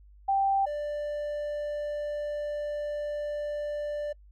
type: tone pair in turn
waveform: sine / triangle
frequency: 784 / 590.1 Hz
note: G5 / D5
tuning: 0 / +8 cents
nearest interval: perfect fourth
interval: 492 cents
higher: first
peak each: -22 / -28 dBFS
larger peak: first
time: 0.28-0.66 / 0.66-4.13 s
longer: second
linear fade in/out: 10 ms
effects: noise-tail reverb RT60 0.1 s tail -26 dB re dry + added 50 Hz sine -51 dBFS peak until 4.31 s